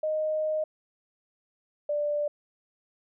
sine tone pair in turn, 620 / 589.1 Hz, D#5 / D5, -6 / +5 cents, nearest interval minor second, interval 89 cents, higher first, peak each -25 dBFS, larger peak neither, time 0.03-0.64 / 1.89-2.28 s, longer first, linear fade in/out 5 ms, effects none

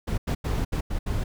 brown noise bursts at uneven times, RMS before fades -26 dBFS, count 6, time 0.07-0.18 / 0.27-0.35 / 0.44-0.65 / 0.72-0.81 / 0.9-0.99 / 1.06-1.24 s, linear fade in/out 10 ms, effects none

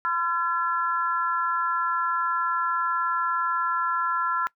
harmonic tone, 339.8 Hz, F4, 47 cents flat, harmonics 3 / 4 / 5, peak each -28 / -24 / -31 dBFS, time 0.05-4.47 s, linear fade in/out 0 ms, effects noise-tail reverb RT60 0.1 s tail -21 dB re dry

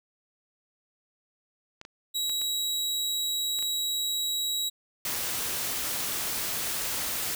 clicks, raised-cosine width 0.2 ms, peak -25 dBFS, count 6, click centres 1.814 / 1.851 / 2.296 / 2.416 / 3.589 / 3.626 s
sawtooth tone, 3866 Hz, B7, 38 cents flat, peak -24 dBFS, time 2.14-4.7 s, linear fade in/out 20 ms
white noise, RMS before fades -31 dBFS, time 5.05-7.35 s, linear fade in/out 2 ms
effects none

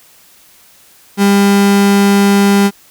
35% pulse tone, 200 Hz, G3, 35 cents sharp, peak -5 dBFS, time 1.17-2.71 s, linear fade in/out 50 ms, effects white hiss -45 dBFS RMS until 2.9 s

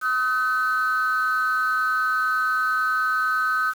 sine tone pair together, 1269 / 1520 Hz, D#6 / F#6, +34 / +46 cents, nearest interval minor third, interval 312 cents, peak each -21 dBFS, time 0.01-3.74 s, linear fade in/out 50 ms, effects tanh soft clip ceiling -15 dBFS + 7-bit

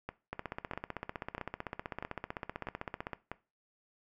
two click trains, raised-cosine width 0.5 ms, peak -22 / -23 dBFS, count 45 / 6, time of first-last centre 0.33-3.133 / 0.09-3.316 s, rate 15.7 / 1.55 Hz, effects noise-tail reverb RT60 0.3 s tail -18 dB re dry

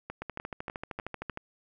two click trains, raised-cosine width 0.5 ms, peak -22 / -21 dBFS, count 5 / 16, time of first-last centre 0.1-1.298 / 0.22-1.374 s, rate 3.34 / 13 Hz, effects none

